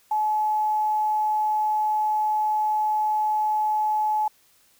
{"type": "tone with quantisation", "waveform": "sine", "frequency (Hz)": 855, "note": "A5", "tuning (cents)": -50, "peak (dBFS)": -20, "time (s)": [0.11, 4.28], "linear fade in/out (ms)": 5, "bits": 8, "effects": ["white hiss -60 dBFS RMS until 4.79 s"]}